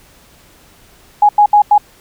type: tone bursts at uneven times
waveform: sine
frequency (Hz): 830.6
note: G#5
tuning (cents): 0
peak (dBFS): -4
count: 4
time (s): 1.22-1.29 / 1.38-1.46 / 1.53-1.62 / 1.71-1.78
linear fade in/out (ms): 5
effects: pink hiss -46 dBFS RMS until 2 s